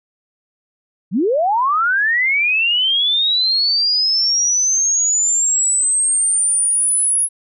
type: linear sweep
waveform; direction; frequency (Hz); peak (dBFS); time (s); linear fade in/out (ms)
sine; up; 150.6 to 10548; -13; 1.11-7.29; 50
effects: none